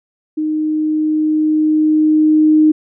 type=tone with level ramp; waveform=sine; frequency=308.8 Hz; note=D#4; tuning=13 cents flat; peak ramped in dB=-15 to -6 dBFS; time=0.37-2.72 s; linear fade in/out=10 ms; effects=none